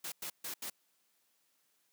white noise bursts at uneven times, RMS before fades -41 dBFS, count 4, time 0.04-0.12 / 0.22-0.3 / 0.44-0.54 / 0.62-0.7 s, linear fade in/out 5 ms, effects white hiss -75 dBFS RMS until 1.92 s + high-pass 150 Hz 12 dB/octave

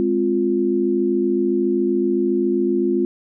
sine chord, F minor, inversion first, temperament equal, 207.7 / 261.6 / 349.2 Hz, Ab3 / C4 / F4, 0 / 0 / 0 cents, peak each -23 / -22 / -18 dBFS, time 0-3.05 s, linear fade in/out 0 ms, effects none

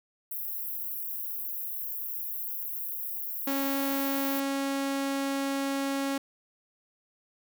white high-pass noise, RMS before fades -35 dBFS, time 0.31-4.4 s, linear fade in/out 5 ms, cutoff 12000 Hz, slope 48 dB/octave
sawtooth tone, 275 Hz, C#4, 14 cents flat, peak -24 dBFS, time 3.47-6.18 s, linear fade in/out 5 ms
effects none

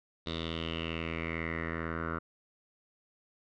10% pulse tone with low-pass filter sweep, 82.2 Hz, E2, 4 cents flat, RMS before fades -36 dBFS, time 0.26-2.19 s, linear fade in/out 10 ms, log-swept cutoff 3800 to 1400 Hz, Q 6.2, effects none

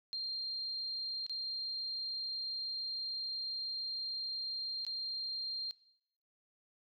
sine tone with dropouts, 4189 Hz, C8, 1 cent sharp, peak -36 dBFS, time 0.13-5.71 s, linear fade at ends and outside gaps 0 ms, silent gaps 1.265-1.296 / 4.85-4.866 s, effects noise-tail reverb RT60 0.8 s tail -20 dB re dry

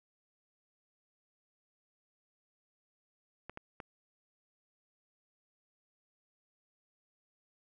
clicks, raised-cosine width 0.5 ms, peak -28 dBFS, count 3, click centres 3.496 / 3.574 / 3.802 s, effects none

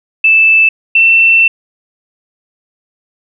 sine tone pair in turn, 2637 / 2685 Hz, E7 / E7, 0 / +31 cents, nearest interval unison, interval 31 cents, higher second, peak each -4 dBFS, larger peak neither, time 0.24-0.69 / 0.95-1.48 s, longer second, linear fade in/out 5 ms, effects none

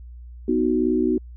sine chord, B major, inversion none, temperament equal, 246.9 / 311.1 / 370 Hz, B3 / D#4 / F#4, 0 / 0 / 0 cents, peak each -22 dBFS, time 0.48-1.18 s, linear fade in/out 5 ms, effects added 60 Hz sine -37 dBFS peak until 1.36 s

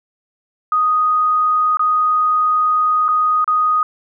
sine tone with dropouts, 1244.5 Hz, D#6, in tune, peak -12 dBFS, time 0.72-3.83 s, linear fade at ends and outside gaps 2 ms, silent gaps 1.771-1.794 / 3.082-3.087 / 3.444-3.477 s, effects none

